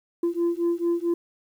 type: beating tone pair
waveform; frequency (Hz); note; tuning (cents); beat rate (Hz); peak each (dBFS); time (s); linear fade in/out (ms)
sine; 339.9 / 344.4; F4 / F4; -47 / -24; 4.5; -23; 0.23-1.14; 5
effects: tanh soft clip ceiling -18 dBFS + 9-bit